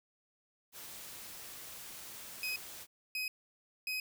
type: noise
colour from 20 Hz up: white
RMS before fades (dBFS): -48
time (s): 0.72-2.87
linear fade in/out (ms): 50
type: tone bursts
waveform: 30% pulse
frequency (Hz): 2521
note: D#7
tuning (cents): +22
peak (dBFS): -32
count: 3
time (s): 2.43-4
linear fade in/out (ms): 2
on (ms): 130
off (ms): 590
effects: none